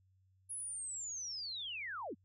sine linear sweep, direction down, 10620 to 155.56 Hz, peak -40 dBFS, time 0.49-2.15 s, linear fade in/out 20 ms, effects added 94 Hz sine -68 dBFS peak until 2.24 s

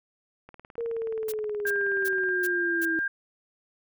click train, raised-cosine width 0.5 ms, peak -31 dBFS, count 35, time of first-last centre 0.49-2.289 s, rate 18.9 Hz
sine linear sweep, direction down, 468.6 to 323.2 Hz, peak -28 dBFS, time 0.78-2.99 s, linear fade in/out 0 ms
blue noise bursts, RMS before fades -36 dBFS, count 5, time 1.28-2.855 s, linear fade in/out 10 ms, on 43 ms, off 340 ms
sine tone, 1600 Hz, G6, 35 cents sharp, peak -25 dBFS, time 1.65-3.08 s, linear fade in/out 5 ms
effects none

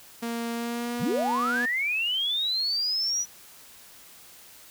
sawtooth tone with pitch glide, 233.1 to 243.4 Hz, A#3 to B3, 0 to -25 cents, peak -25 dBFS, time 0.22-1.66 s, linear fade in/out 10 ms, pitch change +75 cents, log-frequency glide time 0.53-1.16 s
sine linear sweep, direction up, 77.78 to 5920 Hz, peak -24 dBFS, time 0.99-3.26 s, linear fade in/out 50 ms
effects white hiss -50 dBFS RMS until 4.7 s

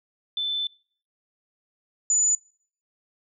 sine tone pair in turn, 3523 / 6981 Hz, A7 / A8, +1 / -15 cents, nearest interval octave, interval 1184 cents, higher second, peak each -24 / -18 dBFS, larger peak second, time 0.37-0.67 / 2.1-2.35 s, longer first, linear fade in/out 2 ms, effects noise-tail reverb RT60 0.5 s tail -24 dB re dry

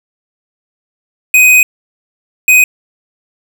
square tone bursts at uneven times, 2504 Hz, D#7, 10 cents sharp, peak -4 dBFS, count 2, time 1.34-1.63 / 2.48-2.64 s, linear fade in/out 2 ms, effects none

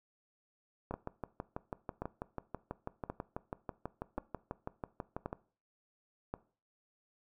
two click trains, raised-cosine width 1 ms, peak -24 / -23 dBFS, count 28 / 6, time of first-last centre 0.91-5.329 / 0.94-6.34 s, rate 6.11 / 0.926 Hz, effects noise-tail reverb RT60 0.4 s tail -19 dB re dry

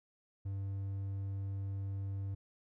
triangle tone, 98 Hz, G2, in tune, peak -34 dBFS, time 0.45-2.35 s, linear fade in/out 10 ms, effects none

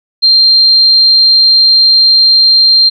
sine tone, 4176 Hz, C8, 4 cents flat, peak -3 dBFS, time 0.22-2.9 s, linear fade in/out 20 ms, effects none

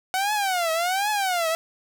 sawtooth tone with vibrato, 740 Hz, F#5, in tune, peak -18 dBFS, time 0.14-1.55 s, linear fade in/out 0 ms, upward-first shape triangle, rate 1.3 Hz, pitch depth 260 cents each way, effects none

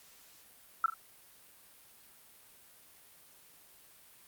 sine tone with echo, 1329 Hz, E6, 14 cents sharp, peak -23 dBFS, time 0.84-0.86 s, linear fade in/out 2 ms, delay 40 ms, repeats 2, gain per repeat -9 dB, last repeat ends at 0.94 s, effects white hiss -59 dBFS RMS until 4.27 s + Opus 48 kbps

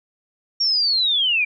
sine linear sweep, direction down, 5588 to 2330 Hz, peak -16 dBFS, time 0.6-1.45 s, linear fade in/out 10 ms, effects none

